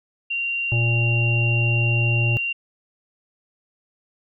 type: tone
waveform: sine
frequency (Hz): 2765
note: F7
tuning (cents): -18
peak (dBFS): -22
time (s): 0.3-2.53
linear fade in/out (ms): 10
type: harmonic tone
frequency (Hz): 117.2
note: A#2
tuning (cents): +10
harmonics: 1 / 3 / 5 / 7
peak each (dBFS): -18 / -33 / -36 / -39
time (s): 0.72-2.37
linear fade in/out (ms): 0
effects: none